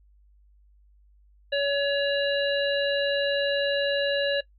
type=harmonic tone; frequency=564 Hz; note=C#5; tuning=30 cents sharp; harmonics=1 / 3 / 5 / 7; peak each=-24 / -29 / -31 / -32 dBFS; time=1.52-4.41 s; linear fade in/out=10 ms; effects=noise-tail reverb RT60 0.1 s tail -20 dB re dry + added 50 Hz sine -55 dBFS peak until 4.58 s